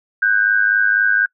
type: tone pair together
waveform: sine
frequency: 1496 / 1600 Hz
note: F#6 / G6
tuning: +19 / +35 cents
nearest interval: minor second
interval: 116 cents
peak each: -15 dBFS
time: 0.22-1.26 s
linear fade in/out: 5 ms
effects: noise-tail reverb RT60 0.1 s tail -26 dB re dry